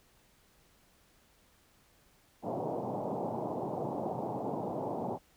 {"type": "band-pass noise", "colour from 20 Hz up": "white", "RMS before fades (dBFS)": -36, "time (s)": [2.42, 5.19], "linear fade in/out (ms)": 50, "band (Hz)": [110, 880], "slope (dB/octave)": 48, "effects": ["pink hiss -66 dBFS RMS until 5.36 s"]}